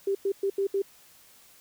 sine tone bursts at uneven times, 393.8 Hz, G4, 8 cents sharp, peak -23 dBFS, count 5, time 0.07-0.15 / 0.25-0.32 / 0.43-0.5 / 0.58-0.67 / 0.74-0.82 s, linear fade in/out 5 ms, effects white hiss -56 dBFS RMS until 1.6 s

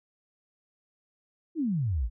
sine exponential sweep, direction down, 349.2 to 49 Hz, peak -25 dBFS, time 1.55-2.1 s, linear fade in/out 50 ms, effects none

